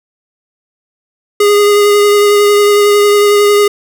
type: tone with vibrato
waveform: square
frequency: 411.3 Hz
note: G#4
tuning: 17 cents flat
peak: -6 dBFS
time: 1.4-3.68 s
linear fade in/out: 5 ms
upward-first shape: triangle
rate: 11 Hz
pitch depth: 17 cents each way
effects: none